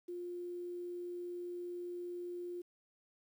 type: tone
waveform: sine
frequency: 352.5 Hz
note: F4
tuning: 16 cents sharp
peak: -40 dBFS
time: 0.08-2.62 s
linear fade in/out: 10 ms
effects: 11-bit